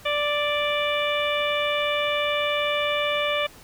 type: harmonic tone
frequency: 587.3 Hz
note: D5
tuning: in tune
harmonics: 1 / 2 / 3 / 4 / 5 / 6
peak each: -25 / -29 / -33 / -28 / -31 / -32 dBFS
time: 0.05-3.47 s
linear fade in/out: 10 ms
effects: pink hiss -48 dBFS RMS until 3.63 s